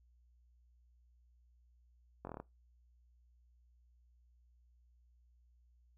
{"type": "slowing click train", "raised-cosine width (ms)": 1, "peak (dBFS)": -30, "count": 7, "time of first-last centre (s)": [2.25, 2.4], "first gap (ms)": 21, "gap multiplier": 1.07, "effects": ["noise-tail reverb RT60 0.2 s tail -21 dB re dry", "added 60 Hz sine -65 dBFS peak until 5.97 s"]}